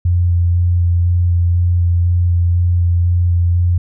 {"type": "tone with vibrato", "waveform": "sine", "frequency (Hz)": 87.31, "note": "F2", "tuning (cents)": 0, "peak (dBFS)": -10, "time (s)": [0.05, 3.78], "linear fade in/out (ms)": 5, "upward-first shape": "square", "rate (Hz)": 2, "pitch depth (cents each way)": 11, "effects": []}